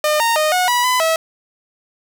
sawtooth tone with pitch steps, 606 / 924 / 616 / 729 / 976 / 1005 / 648 Hz, D#5 / A#5 / D#5 / F#5 / B5 / B5 / E5, -46 / -16 / -17 / -26 / -21 / +30 / -30 cents, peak -10 dBFS, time 0.04-1.16 s, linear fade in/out 2 ms, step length 160 ms, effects none

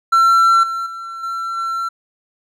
triangle tone with level steps, 1351 Hz, E6, 42 cents sharp, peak -7 / -18 / -25 / -19 / -17 dBFS, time 0.12-1.89 s, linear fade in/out 10 ms, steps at 0.63 / 0.86 / 1.23 / 1.57 s, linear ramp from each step 5 ms, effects none

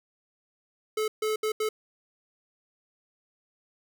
square tone bursts at uneven times, 432.1 Hz, A4, 31 cents flat, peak -26 dBFS, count 4, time 0.97-1.08 / 1.22-1.36 / 1.43-1.52 / 1.6-1.69 s, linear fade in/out 5 ms, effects none

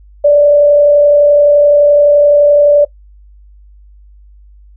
sine tone with frequency modulation, 583 Hz, D5, 13 cents flat, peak -3 dBFS, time 0.24-2.85 s, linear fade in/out 10 ms, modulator 31.7 Hz, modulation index 0.26, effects noise-tail reverb RT60 0.1 s tail -20 dB re dry + added 50 Hz sine -37 dBFS peak until 4.76 s

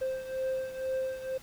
triangle beating tone pair, 523 / 525.1 Hz, C5 / C5, -1 / +6 cents, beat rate 2.1 Hz, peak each -30 / -35 dBFS, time 0.01-1.38 s, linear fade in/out 10 ms, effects pink hiss -53 dBFS RMS until 1.42 s

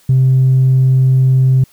triangle tone with tanh clipping, 130.81 Hz, C3, in tune, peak -7 dBFS, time 0.09-1.64 s, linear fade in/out 5 ms, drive 5 dB, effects white hiss -50 dBFS RMS until 1.72 s

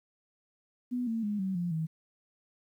sine tone with pitch steps, 246.9 / 226.4 / 207.6 / 190.39 / 174.58 / 160.09 Hz, B3 / A3 / G#3 / F#3 / F3 / D#3, 0 / +50 / 0 / +50 / 0 / +50 cents, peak -29 dBFS, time 0.91-1.87 s, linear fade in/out 20 ms, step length 160 ms, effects 11-bit

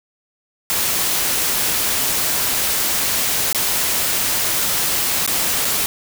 white noise with dropouts, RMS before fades -19 dBFS, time 0.7-5.86 s, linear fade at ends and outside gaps 0 ms, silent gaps 3.528-3.547 / 5.263-5.276 / 5.648-5.652 s, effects none

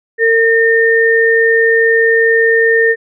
sine tone pair together, 455.6 / 1822.4 Hz, A#4 / A#6, -40 / -40 cents, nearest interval 2 octaves, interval 2400 cents, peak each -10 dBFS, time 0.18-2.96 s, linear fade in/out 50 ms, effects none

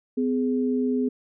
sine tone pair together, 253.1 / 417.9 Hz, B3 / G#4, +43 / +11 cents, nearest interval major sixth, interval 868 cents, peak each -22 / -27 dBFS, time 0.17-1.09 s, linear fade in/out 10 ms, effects none

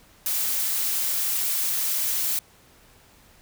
blue noise, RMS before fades -25 dBFS, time 0.26-2.39 s, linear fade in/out 2 ms, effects pink hiss -55 dBFS RMS until 3.41 s

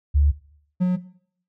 sine / triangle tone pair in turn, 72.4 / 181.28 Hz, D2 / F#3, -24 / -35 cents, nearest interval octave + major third, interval 1589 cents, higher second, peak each -14 dBFS, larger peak neither, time 0.14-0.32 / 0.8-0.97 s, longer first, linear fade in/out 20 ms, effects noise-tail reverb RT60 0.6 s tail -17 dB re dry

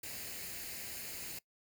white noise with comb filter, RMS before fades -44 dBFS, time 0.03-1.39 s, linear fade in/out 5 ms, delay 0.43 ms, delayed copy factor +0.55, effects noise-tail reverb RT60 0.1 s tail -21 dB re dry

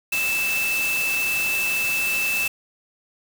sine tone in noise, 2637 Hz, E7, in tune, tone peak -21 dBFS, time 0.12-2.48 s, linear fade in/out 5 ms, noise white, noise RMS -29 dBFS, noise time 0.12-2.48 s, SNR +5 dB, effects none

